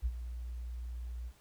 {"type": "tone with ADSR envelope", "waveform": "sine", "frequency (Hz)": 60, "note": "B1", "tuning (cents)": -49, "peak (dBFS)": -27, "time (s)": [0.02, 1.33], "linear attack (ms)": 36, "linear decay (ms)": 49, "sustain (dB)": -11, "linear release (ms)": 63, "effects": ["pink hiss -65 dBFS RMS until 1.4 s"]}